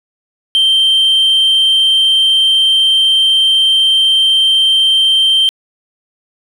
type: tone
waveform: sine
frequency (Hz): 3136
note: G7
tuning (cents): 0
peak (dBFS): -5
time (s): 0.55-5.49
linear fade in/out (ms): 0
effects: tanh soft clip ceiling -6 dBFS + 7-bit